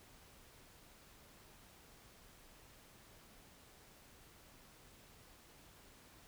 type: silence
effects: pink hiss -62 dBFS RMS until 6.27 s